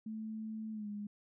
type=tone with pitch glide; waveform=sine; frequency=218.8 to 206.6 Hz; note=A3 to G#3; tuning=-9 to -9 cents; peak=-39 dBFS; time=0.06-1.07 s; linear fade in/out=5 ms; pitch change=-100 cents; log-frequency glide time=0.72-0.88 s; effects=none